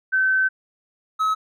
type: tone pair in turn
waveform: sine / triangle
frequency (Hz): 1534 / 1284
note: G6 / E6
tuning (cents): -38 / -46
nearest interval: minor third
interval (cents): 308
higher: first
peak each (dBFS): -16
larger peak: neither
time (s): 0.12-0.49 / 1.19-1.35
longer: first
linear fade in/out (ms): 20
effects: none